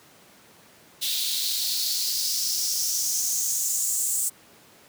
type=noise with high-pass filter sweep; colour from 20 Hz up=white; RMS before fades=-26 dBFS; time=1.01-4.3 s; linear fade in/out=20 ms; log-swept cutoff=3600 to 8000 Hz; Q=4.2; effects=pink hiss -53 dBFS RMS until 4.88 s + high-pass 150 Hz 12 dB/octave